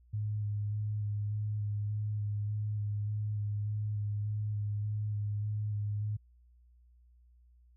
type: tone with vibrato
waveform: sine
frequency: 104.7 Hz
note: G#2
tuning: 15 cents sharp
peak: -31 dBFS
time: 0.13-6.17 s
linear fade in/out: 10 ms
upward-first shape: square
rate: 1.7 Hz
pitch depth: 15 cents each way
effects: added 60 Hz sine -59 dBFS peak until 7.76 s